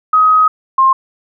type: tone pair in turn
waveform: sine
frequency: 1262 / 1061.2 Hz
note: D#6 / C6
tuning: +24 / +24 cents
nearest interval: minor third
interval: 300 cents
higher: first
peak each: -6 dBFS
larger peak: neither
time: 0.13-0.48 / 0.78-0.93 s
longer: first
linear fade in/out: 5 ms
effects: none